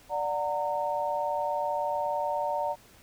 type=chord; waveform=sine; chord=D augmented; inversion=none; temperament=just; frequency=587.3 / 734.2 / 917.7 Hz; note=D5 / F#5 / A#5; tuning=0 / -14 / -27 cents; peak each=-31 / -33 / -30 dBFS; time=0.09-2.76 s; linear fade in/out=50 ms; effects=pink hiss -56 dBFS RMS until 3.02 s